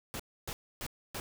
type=noise bursts; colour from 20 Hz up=pink; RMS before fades=-39 dBFS; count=4; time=0.14-1.2 s; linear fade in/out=0 ms; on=55 ms; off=280 ms; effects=none